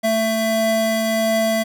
square tone pair together, 222.5 / 666 Hz, A3 / E5, +20 / +18 cents, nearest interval octave + perfect fifth, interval 1898 cents, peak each -22 / -19 dBFS, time 0.03-1.64 s, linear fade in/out 20 ms, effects none

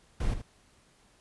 brown noise with echo, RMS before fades -28 dBFS, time 0.2-0.34 s, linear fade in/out 5 ms, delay 78 ms, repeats 1, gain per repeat -9 dB, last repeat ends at 0.418 s, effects pink hiss -63 dBFS RMS until 1.2 s + resampled to 24000 Hz

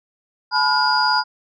sine tone cluster, 858 / 996 / 1429 / 4881 Hz, A5 / B5 / F6 / D#8, -44 / +14 / +39 / -34 cents, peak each -20 dBFS, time 0.51-1.24 s, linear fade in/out 50 ms, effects tanh soft clip ceiling -4 dBFS

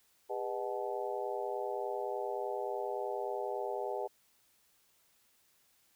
harmonic tone with a mistuned harmonic, 123.47 Hz, B2, in tune, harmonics 3 / 4 / 5 / 6 / 7, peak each -39 / -40 / -41 / -42 / -42 dBFS, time 0.29-4.08 s, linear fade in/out 20 ms, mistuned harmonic 3, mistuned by +150 cents, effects white hiss -70 dBFS RMS until 5.95 s

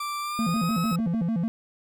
40% pulse tone with pitch glide, 1174.7 to 1281 Hz, D6 to E6, 0 to -50 cents, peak -28 dBFS, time 0-0.96 s, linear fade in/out 5 ms, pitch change +150 cents, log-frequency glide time 0.21-0.78 s
triangle tone with vibrato, 196 Hz, G3, in tune, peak -21 dBFS, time 0.39-1.48 s, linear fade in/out 0 ms, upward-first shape square, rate 6.7 Hz, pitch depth 250 cents each way
click train, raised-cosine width 2 ms, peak -28 dBFS, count 11, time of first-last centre 0.49-1.22 s, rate 13.7 Hz
effects none

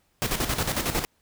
pink noise with tremolo, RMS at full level -25 dBFS, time 0.22-1.05 s, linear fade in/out 0 ms, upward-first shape square, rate 11 Hz, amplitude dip 60%, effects pink hiss -68 dBFS RMS until 1.21 s

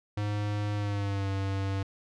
square tone with pitch glide, 103.83 to 97.44 Hz, G#2 to G2, 0 to -10 cents, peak -29 dBFS, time 0.17-1.83 s, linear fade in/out 5 ms, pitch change -110 cents, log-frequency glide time 0.75-1.29 s, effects low-pass 5000 Hz 12 dB/octave

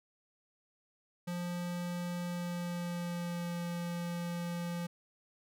square tone with pitch glide, 175.5 to 172.78 Hz, F3 to F3, +9 to -18 cents, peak -36 dBFS, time 1.27-4.87 s, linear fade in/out 10 ms, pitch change -27 cents, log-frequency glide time 2.24-3.59 s, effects none

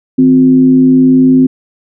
sine tone with frequency modulation, 259.5 Hz, C4, 14 cents flat, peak -3 dBFS, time 0.18-1.47 s, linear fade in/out 10 ms, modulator 99.3 Hz, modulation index 0.39, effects none

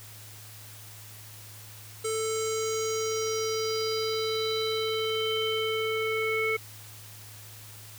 square tone with low-pass filter sweep, 440.7 Hz, A4, 3 cents sharp, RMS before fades -29 dBFS, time 2.04-6.57 s, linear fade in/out 10 ms, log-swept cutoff 8400 to 2200 Hz, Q 5.5, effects added 106 Hz sine -48 dBFS peak until 7.98 s + white hiss -48 dBFS RMS until 7.98 s

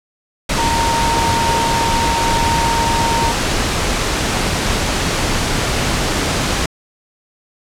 sine tone in noise, 924 Hz, A#5, 16 cents flat, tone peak -16 dBFS, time 0.58-3.32 s, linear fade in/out 5 ms, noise pink, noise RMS -17 dBFS, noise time 0.49-6.66 s, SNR -2 dB, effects low-pass 8000 Hz 12 dB/octave

